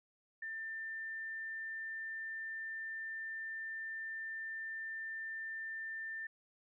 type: tone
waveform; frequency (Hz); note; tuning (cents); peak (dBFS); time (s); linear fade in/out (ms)
sine; 1790; A6; +29; -40; 0.42-6.27; 5
effects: none